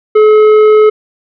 sine tone with tanh clipping, 428.3 Hz, A4, 47 cents flat, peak -4 dBFS, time 0.15-0.9 s, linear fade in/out 10 ms, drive 9 dB, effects none

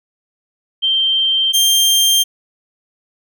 sine / sawtooth tone pair in turn, 3142 / 3179 Hz, G7 / G7, +3 / +24 cents, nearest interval unison, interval 21 cents, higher second, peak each -12 / -7 dBFS, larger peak second, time 0.82-1.53 / 1.53-2.24 s, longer neither, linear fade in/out 20 ms, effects none

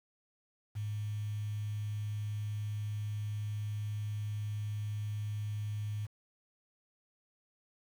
sine tone with quantisation, 105.1 Hz, G#2, 21 cents sharp, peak -34 dBFS, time 0.75-6.07 s, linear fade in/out 20 ms, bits 9, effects none

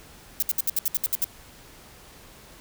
violet noise bursts, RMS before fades -23 dBFS, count 10, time 0.4-1.243 s, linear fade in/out 0 ms, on 24 ms, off 67 ms, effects pink hiss -49 dBFS RMS until 2.6 s

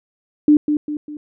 sine tone with echo, 298.4 Hz, D4, 28 cents sharp, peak -7 dBFS, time 0.48-0.57 s, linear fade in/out 2 ms, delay 200 ms, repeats 3, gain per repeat -7 dB, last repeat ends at 1.17 s, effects none

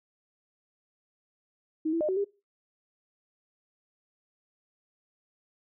sine tone with pitch steps, 315.1 / 331.9 / 609 / 376 / 402.1 Hz, D#4 / E4 / D#5 / F#4 / G4, +22 / +12 / -37 / +28 / +44 cents, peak -25 dBFS, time 1.85-2.245 s, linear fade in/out 10 ms, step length 79 ms, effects noise-tail reverb RT60 0.3 s tail -23 dB re dry

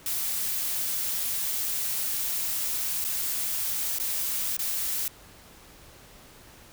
blue noise with dropouts, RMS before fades -29 dBFS, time 0.06-5.08 s, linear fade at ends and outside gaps 2 ms, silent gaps 3.043-3.048 / 3.986-3.998 / 4.568-4.591 s, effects pink hiss -51 dBFS RMS until 6.72 s

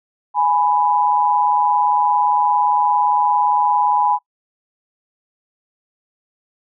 sine tone pair together, 832.5 / 990 Hz, G#5 / B5, +4 / +4 cents, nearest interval minor third, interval 300 cents, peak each -16 dBFS, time 0.34-4.19 s, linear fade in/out 50 ms, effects noise-tail reverb RT60 0.1 s tail -22 dB re dry

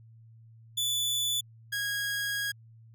sawtooth tone pair in turn, 3472 / 1644.7 Hz, A7 / G#6, -24 / -17 cents, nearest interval octave + minor second, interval 1293 cents, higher first, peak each -24 / -26 dBFS, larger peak first, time 0.77-1.41 / 1.72-2.52 s, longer second, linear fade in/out 10 ms, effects added 113 Hz sine -51 dBFS peak until 2.94 s

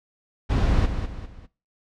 brown noise with echo, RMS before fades -20 dBFS, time 0.49-0.87 s, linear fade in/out 20 ms, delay 200 ms, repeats 3, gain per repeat -8 dB, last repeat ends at 1.47 s, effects noise-tail reverb RT60 0.3 s tail -19 dB re dry + low-pass 5000 Hz 12 dB/octave

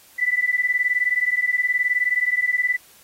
sine beating tone pair, 1975.5 / 1994.5 Hz, B6 / B6, 0 / +17 cents, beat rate 19 Hz, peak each -21 dBFS, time 0.18-2.77 s, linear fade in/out 20 ms, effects white hiss -51 dBFS RMS until 3.03 s + AAC 48 kbps

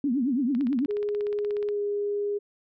sine tone with vibrato, 260 Hz, C4, 11 cents flat, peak -22 dBFS, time 0.04-0.86 s, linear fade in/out 2 ms, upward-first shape triangle, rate 9.1 Hz, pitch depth 260 cents each way
click train, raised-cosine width 0.3 ms, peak -28 dBFS, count 20, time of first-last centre 0.55-1.688 s, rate 16.7 Hz
sine tone with pitch glide, 413.8 to 409.5 Hz, G#4 to G#4, -6 to -24 cents, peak -25 dBFS, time 0.88-2.39 s, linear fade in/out 20 ms, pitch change -18 cents, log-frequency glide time 1.71-1.8 s
effects none

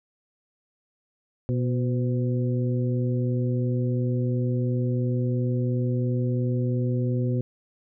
harmonic tone with a mistuned harmonic, 122.9 Hz, B2, 8 cents flat, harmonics 1 / 2 / 3 / 4, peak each -23 / -29 / -33 / -35 dBFS, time 1.49-7.41 s, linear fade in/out 0 ms, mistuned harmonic 4, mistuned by +55 cents, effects none

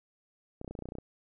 clicks, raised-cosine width 2 ms, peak -27 dBFS, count 12, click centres 0.614 / 0.646 / 0.678 / 0.71 / 0.752 / 0.79 / 0.823 / 0.856 / 0.888 / 0.921 / 0.953 / 0.985 s, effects none

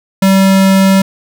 square tone, 192.8 Hz, G3, 28 cents flat, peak -6 dBFS, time 0.22-1.02 s, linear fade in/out 5 ms, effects none

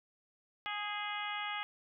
harmonic tone with a mistuned harmonic, 415.8 Hz, G#4, 2 cents sharp, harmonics 2 / 3 / 4 / 5 / 6 / 7 / 8, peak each -42 / -42 / -45 / -42 / -47 / -45 / -47 dBFS, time 0.66-1.63 s, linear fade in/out 0 ms, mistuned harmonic 4, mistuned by -22 cents, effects none

